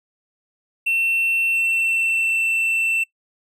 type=tone with pitch glide; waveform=triangle; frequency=2700 to 2680 Hz; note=E7 to E7; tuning=+41 to +28 cents; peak=-16 dBFS; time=0.86-3.04 s; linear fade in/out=10 ms; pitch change=-13 cents; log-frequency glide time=1.51-2.44 s; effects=noise-tail reverb RT60 0.1 s tail -23 dB re dry